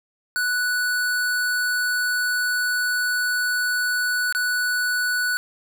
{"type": "tone with dropouts", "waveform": "square", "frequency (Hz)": 1480, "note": "F#6", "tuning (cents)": 0, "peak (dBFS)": -21, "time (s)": [0.36, 5.37], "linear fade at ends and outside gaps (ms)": 0, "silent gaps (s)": [4.325, 4.349], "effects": []}